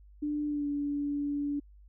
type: tone with pitch glide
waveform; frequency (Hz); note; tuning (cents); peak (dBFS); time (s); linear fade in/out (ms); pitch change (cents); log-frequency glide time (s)
sine; 296.2 to 287.9; D4 to D4; +15 to -34; -29; 0.22-1.6; 10; -49; 0.47-0.67
effects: added 50 Hz sine -52 dBFS peak until 1.88 s